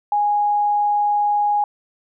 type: tone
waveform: sine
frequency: 827 Hz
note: G#5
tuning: 8 cents flat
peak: -15 dBFS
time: 0.12-1.64 s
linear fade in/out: 2 ms
effects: none